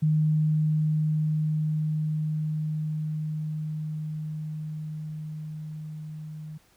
sine tone with level ramp, 154.4 Hz, D#3, 13 cents flat, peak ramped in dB -19 to -36 dBFS, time 0.02-6.58 s, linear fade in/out 10 ms, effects pink hiss -62 dBFS RMS until 6.76 s

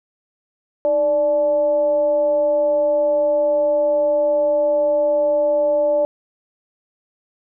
sine tone with frequency modulation, 587.3 Hz, D5, in tune, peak -14 dBFS, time 0.85-6.05 s, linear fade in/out 0 ms, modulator 277 Hz, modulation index 0.32, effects none

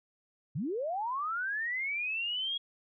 sine linear sweep, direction up, 116.54 to 3322 Hz, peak -31 dBFS, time 0.55-2.58 s, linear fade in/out 10 ms, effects none

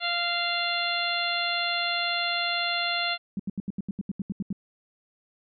harmonic tone, 694 Hz, F5, 11 cents flat, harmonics 1 / 2 / 3 / 4 / 5 / 6, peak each -32 / -32 / -32 / -32 / -32 / -32 dBFS, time 0-3.18 s, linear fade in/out 50 ms
sine tone bursts, 196 Hz, G3, in tune, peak -26 dBFS, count 12, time 3.37-4.528 s, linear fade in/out 2 ms, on 25 ms, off 78 ms
effects none

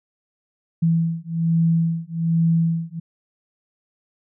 sine beating tone pair, 164.81 / 166.01 Hz, E3 / E3, 0 / +13 cents, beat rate 1.2 Hz, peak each -20 dBFS, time 0.82-3 s, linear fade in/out 10 ms, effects none

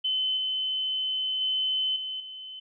sine tone with level steps, 3047 Hz, G7, 50 cents flat, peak -24 / -26 / -24 / -31 / -38 dBFS, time 0.04-2.6 s, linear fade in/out 10 ms, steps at 0.37 / 1.41 / 1.96 / 2.2 s, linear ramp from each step 2 ms, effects none

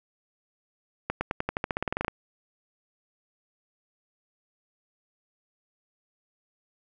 accelerating click train, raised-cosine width 0.5 ms, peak -12 dBFS, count 16, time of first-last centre 1.1-2.081 s, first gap 110 ms, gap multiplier 0.92, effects none

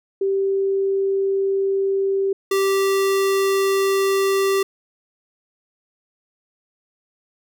sine / square tone pair in turn, 390.3 / 390.3 Hz, G4 / G4, -8 / -8 cents, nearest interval unison, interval 0 cents, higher neither, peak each -17 dBFS, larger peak neither, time 0.21-2.33 / 2.51-4.63 s, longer neither, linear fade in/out 5 ms, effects none

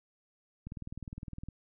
click train, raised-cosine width 5 ms, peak -29 dBFS, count 17, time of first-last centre 0.67-1.486 s, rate 19.6 Hz, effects none

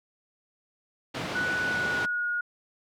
pink low-pass noise, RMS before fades -32 dBFS, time 1.14-2.06 s, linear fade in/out 10 ms, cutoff 3900 Hz, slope 12 dB/octave
sine tone with pitch glide, 1480 to 1439.5 Hz, F#6 to F#6, 0 to -48 cents, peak -26 dBFS, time 1.35-2.41 s, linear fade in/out 5 ms, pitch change -48 cents, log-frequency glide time 1.64-2.28 s
effects high-pass 150 Hz 12 dB/octave

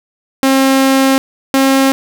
sawtooth tone pair in turn, 267.9 / 269.1 Hz, C4 / C4, +41 / +49 cents, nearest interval unison, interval 8 cents, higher second, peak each -4 dBFS, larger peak neither, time 0.43-1.18 / 1.54-1.92 s, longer first, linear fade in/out 0 ms, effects none

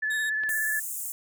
sine tone with vibrato, 1734 Hz, A6, 26 cents flat, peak -25 dBFS, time 0.02-0.8 s, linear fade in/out 10 ms, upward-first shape triangle, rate 17 Hz, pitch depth 29 cents each way
20% pulse tone, 3744 Hz, A#7, 7 cents sharp, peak -29 dBFS, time 0.1-0.3 s, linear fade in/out 10 ms
clicks, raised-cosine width 0.3 ms, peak -26 dBFS, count 2, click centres 0.436 / 0.492 s
pink high-pass noise, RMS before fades -34 dBFS, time 0.49-1.12 s, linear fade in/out 0 ms, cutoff 7100 Hz, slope 48 dB/octave
effects none

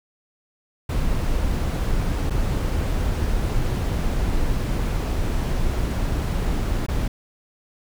brown noise with dropouts, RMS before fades -22 dBFS, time 0.89-7.08 s, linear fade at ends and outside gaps 5 ms, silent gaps 2.299-2.305 / 6.865-6.884 s, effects none

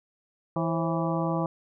harmonic tone with a mistuned harmonic, 164.81 Hz, E3, in tune, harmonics 1 / 2 / 3 / 4 / 5 / 6 / 7, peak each -28 / -31 / -33 / -34 / -35 / -36 / -36 dBFS, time 0.56-1.46 s, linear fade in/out 2 ms, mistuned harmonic 3, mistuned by +120 cents, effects none

